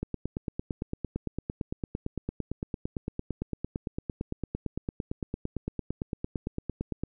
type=click train; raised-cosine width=3 ms; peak=-18 dBFS; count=63; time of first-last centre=0.03-7.036 s; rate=8.85 Hz; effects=none